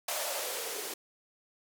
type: noise with band-pass filter sweep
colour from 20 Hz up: violet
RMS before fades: -36 dBFS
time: 0.08-0.94 s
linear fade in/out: 5 ms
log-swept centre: 680 to 370 Hz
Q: 4.7
effects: none